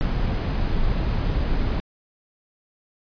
brown noise, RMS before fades -22 dBFS, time 0.01-1.8 s, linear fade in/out 0 ms, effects resampled to 11025 Hz

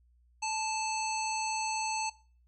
harmonic tone with a mistuned harmonic, 876 Hz, A5, 8 cents flat, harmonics 1 / 3 / 5 / 7 / 9, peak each -33 / -37 / -42 / -40 / -42 dBFS, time 0.42-2.1 s, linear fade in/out 10 ms, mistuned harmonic 7, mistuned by +44 cents, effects noise-tail reverb RT60 0.4 s tail -19 dB re dry + added 60 Hz sine -62 dBFS peak until 2.47 s

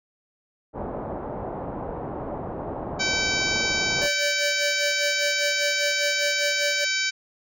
white low-pass noise, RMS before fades -32 dBFS, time 0.73-4.09 s, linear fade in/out 50 ms, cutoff 840 Hz, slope 24 dB/octave
harmonic tone, 769 Hz, G5, 33 cents flat, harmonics 2 / 3 / 4 / 5 / 6 / 7 / 8 / 9, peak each -28 / -27 / -34 / -32 / -31 / -32 / -34 / -34 dBFS, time 2.99-7.11 s, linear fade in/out 20 ms
square tone with tremolo, 581 Hz, D5, 19 cents flat, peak -25 dBFS, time 4.01-6.85 s, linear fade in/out 10 ms, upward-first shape sine, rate 5 Hz, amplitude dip 80%
effects none

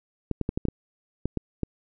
clicks, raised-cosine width 3 ms, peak -13 dBFS, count 9, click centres 0.313 / 0.413 / 0.491 / 0.575 / 0.653 / 0.685 / 1.256 / 1.373 / 1.633 s, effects none

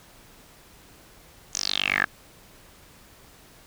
10% pulse tone with band-pass filter sweep, 49 Hz, G1, in tune, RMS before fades -26 dBFS, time 1.53-2.06 s, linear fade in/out 20 ms, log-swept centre 6800 to 1500 Hz, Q 7, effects pink hiss -52 dBFS RMS until 3.66 s

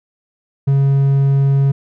triangle tone, 138 Hz, C#3, 7 cents flat, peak -8 dBFS, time 0.67-1.72 s, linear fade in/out 10 ms, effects none

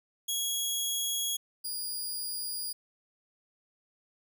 15% pulse tone pair in turn, 3322 / 4858 Hz, G#7 / D#8, 0 / -42 cents, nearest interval perfect fifth, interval 658 cents, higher second, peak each -22 / -27 dBFS, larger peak first, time 0.28-1.37 / 1.64-2.73 s, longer neither, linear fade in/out 10 ms, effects none

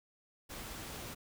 pink noise, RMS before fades -45 dBFS, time 0.49-1.15 s, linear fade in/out 20 ms, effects none

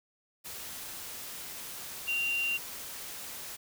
sine tone in noise, 2770 Hz, F7, 15 cents flat, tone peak -28 dBFS, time 2.07-2.58 s, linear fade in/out 20 ms, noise white, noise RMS -42 dBFS, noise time 0.44-3.57 s, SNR +11 dB, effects none

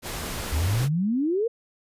pink noise, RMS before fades -32 dBFS, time 0.02-0.89 s, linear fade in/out 50 ms
sine exponential sweep, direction up, 69.3 to 482.7 Hz, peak -21 dBFS, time 0.52-1.48 s, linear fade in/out 10 ms
effects resampled to 32000 Hz

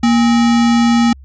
sine tone with sample-and-hold, 235 Hz, A#3, 14 cents sharp, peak -8 dBFS, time 0.03-1.13 s, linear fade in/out 5 ms, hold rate 1050 Hz, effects added 67 Hz sine -35 dBFS peak until 1.24 s + resampled to 16000 Hz

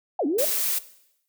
sine exponential two-way sweep, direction down then up, 845 to 263.6 to 636 Hz, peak -21 dBFS, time 0.19-0.45 s, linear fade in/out 5 ms, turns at 0.26 s
blue noise, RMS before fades -25 dBFS, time 0.38-0.79 s, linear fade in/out 10 ms
effects noise-tail reverb RT60 0.8 s tail -17 dB re dry

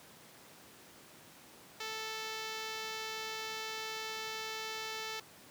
5% pulse tone with notch filter, 440 Hz, A4, in tune, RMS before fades -41 dBFS, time 1.8-5.2 s, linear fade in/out 5 ms, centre 12000 Hz, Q 1.1, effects pink hiss -56 dBFS RMS until 5.5 s + high-pass 150 Hz 12 dB/octave

